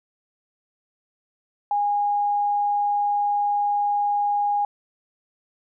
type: tone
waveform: sine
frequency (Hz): 820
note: G#5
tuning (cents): -22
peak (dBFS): -19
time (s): 1.71-4.65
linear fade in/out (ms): 2
effects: none